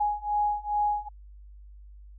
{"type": "beating tone pair", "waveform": "sine", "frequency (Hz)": [830.6, 833], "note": ["G#5", "G#5"], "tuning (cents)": [0, 5], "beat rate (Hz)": 2.4, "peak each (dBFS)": [-28, -27], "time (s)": [0, 1.09], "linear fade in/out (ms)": 10, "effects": ["added 50 Hz sine -45 dBFS peak until 2.18 s"]}